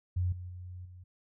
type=tone with level steps; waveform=sine; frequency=90.1 Hz; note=F#2; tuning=45 cents flat; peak=-27 / -39 / -41 / -47 dBFS; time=0.16-1.04 s; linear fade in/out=10 ms; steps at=0.32 / 0.49 / 0.85 s; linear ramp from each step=5 ms; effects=none